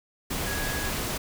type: tone in noise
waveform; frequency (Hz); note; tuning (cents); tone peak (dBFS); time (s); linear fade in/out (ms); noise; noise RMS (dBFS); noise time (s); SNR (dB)
sine; 1661.2; G#6; 0; -34; 0.46-0.9; 10; pink; -30; 0.3-1.18; -7
effects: none